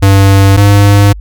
square tone pair in turn, 98 / 101.22 Hz, G2 / G#2, 0 / -44 cents, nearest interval minor second, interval 56 cents, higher second, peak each -3 dBFS, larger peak neither, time 0.02-0.57 / 0.57-1.13 s, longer second, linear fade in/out 10 ms, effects added 50 Hz sine -22 dBFS peak until 1.2 s

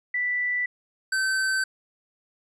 sine / square tone pair in turn, 1974 / 1541.2 Hz, B6 / G6, -1 / -30 cents, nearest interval major third, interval 429 cents, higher first, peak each -23 dBFS, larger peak neither, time 0.14-0.66 / 1.12-1.64 s, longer neither, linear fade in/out 5 ms, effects resampled to 24000 Hz

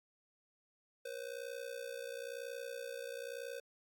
square ring-modulated tone, 510 Hz, C5, 44 cents flat, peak -40 dBFS, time 1.05-3.6 s, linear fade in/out 5 ms, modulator 30.5 Hz, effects Opus 48 kbps

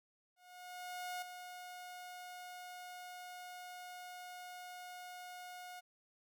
sawtooth tone with ADSR envelope, 722 Hz, F#5, 43 cents flat, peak -36 dBFS, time 0.36-5.81 s, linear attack 860 ms, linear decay 6 ms, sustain -8 dB, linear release 22 ms, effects none

